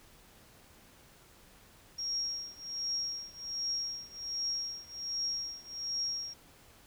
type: tone with tremolo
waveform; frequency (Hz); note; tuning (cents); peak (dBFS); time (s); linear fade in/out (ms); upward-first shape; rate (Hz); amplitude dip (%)
sine; 5588; F8; 0; -30; 1.98-6.34; 10; triangle; 1.3; 95
effects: pink hiss -59 dBFS RMS until 6.86 s